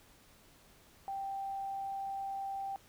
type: tone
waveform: sine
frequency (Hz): 784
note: G5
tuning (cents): 0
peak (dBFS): -36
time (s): 1.08-2.76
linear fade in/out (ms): 0
effects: pink hiss -62 dBFS RMS until 2.88 s